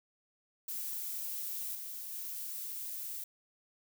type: noise with level steps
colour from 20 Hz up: violet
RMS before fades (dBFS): -39 / -43 / -41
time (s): 0.68-3.24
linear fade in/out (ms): 5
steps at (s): 1.75 / 2.12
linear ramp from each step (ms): 2
effects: none